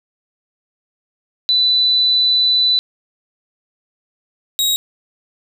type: tone pair in turn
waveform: sine / sawtooth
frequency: 3987 / 3804 Hz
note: B7 / A#7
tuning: +16 / +34 cents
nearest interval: minor second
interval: 82 cents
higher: first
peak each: -11 dBFS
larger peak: neither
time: 1.49-2.79 / 4.59-4.76 s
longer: first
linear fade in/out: 0 ms
effects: none